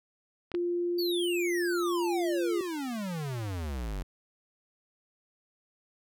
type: clicks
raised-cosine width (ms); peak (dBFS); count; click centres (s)
0.3; -25; 2; 0.517 / 0.549
type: tone with pitch glide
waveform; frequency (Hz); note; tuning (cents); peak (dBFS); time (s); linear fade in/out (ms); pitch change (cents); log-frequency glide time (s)
sine; 349.2 to 346.2; F4 to F4; 0 to -15; -27; 0.54-2.61; 2; -15; 1.76-2.05
type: exponential sweep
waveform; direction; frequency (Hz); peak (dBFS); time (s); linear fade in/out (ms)
square; down; 4648 to 43.65; -33; 0.98-4.03; 10
effects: none